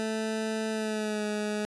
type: tone with pitch glide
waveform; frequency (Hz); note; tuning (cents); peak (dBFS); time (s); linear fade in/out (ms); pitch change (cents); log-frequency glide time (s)
20% pulse; 219.6 to 210.5; A3 to G#3; -3 to +24; -24; 0-1.65; 0; -73; 0.7-1.25
effects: resampled to 24000 Hz